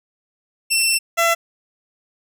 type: tone pair in turn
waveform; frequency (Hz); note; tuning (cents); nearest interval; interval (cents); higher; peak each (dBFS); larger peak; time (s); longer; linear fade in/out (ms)
15% pulse; 2692 / 673; E7 / E5; +36 / +36; 2 octaves; 2400; first; -8; neither; 0.7-0.99 / 1.17-1.35; first; 20
effects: none